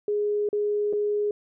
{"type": "tone with dropouts", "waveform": "sine", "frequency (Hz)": 415.3, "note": "G#4", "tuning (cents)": 0, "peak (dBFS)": -22, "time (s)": [0.08, 1.31], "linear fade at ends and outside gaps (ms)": 2, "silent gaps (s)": [[0.489, 0.529], [0.928, 0.933]], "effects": []}